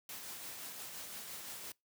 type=noise with tremolo; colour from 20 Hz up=white; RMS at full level=-45 dBFS; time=0.09-1.72 s; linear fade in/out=2 ms; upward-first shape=triangle; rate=5.8 Hz; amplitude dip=35%; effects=noise-tail reverb RT60 0.2 s tail -25 dB re dry + high-pass 100 Hz 12 dB/octave

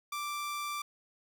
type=tone; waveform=sawtooth; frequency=1174.7 Hz; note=D6; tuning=in tune; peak=-31 dBFS; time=0.12-0.82 s; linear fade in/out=5 ms; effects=none

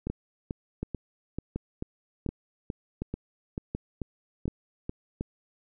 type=two click trains; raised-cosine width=3 ms; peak=-18 / -19 dBFS; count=8 / 12; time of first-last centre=0.1-5.209 / 0.07-4.895 s; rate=1.37 / 2.28 Hz; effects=none

